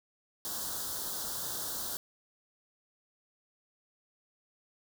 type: band-stop noise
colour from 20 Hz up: white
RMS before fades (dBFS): -37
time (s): 0.45-1.97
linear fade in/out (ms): 0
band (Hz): 1600 to 3400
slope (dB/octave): 48
effects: none